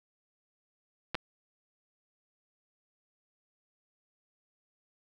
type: clicks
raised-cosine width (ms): 0.3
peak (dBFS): -16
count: 2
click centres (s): 1.146 / 1.152
effects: none